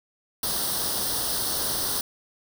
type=noise with comb filter; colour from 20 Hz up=white; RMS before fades=-27 dBFS; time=0.43-2.01 s; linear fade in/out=2 ms; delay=0.21 ms; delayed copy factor=+0.8; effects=none